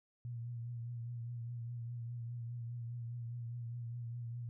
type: tone with vibrato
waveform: sine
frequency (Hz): 118.6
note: A#2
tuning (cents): +30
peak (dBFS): -40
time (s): 0.25-4.49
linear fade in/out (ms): 0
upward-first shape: triangle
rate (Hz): 4.9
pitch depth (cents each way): 47
effects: none